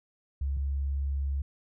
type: tone pair in turn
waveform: sine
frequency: 69 / 69.31 Hz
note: C#2 / C#2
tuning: -7 / 0 cents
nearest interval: unison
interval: 7 cents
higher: second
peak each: -27 / -27 dBFS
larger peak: neither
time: 0.41-0.57 / 0.57-1.42 s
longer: second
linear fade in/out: 5 ms
effects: none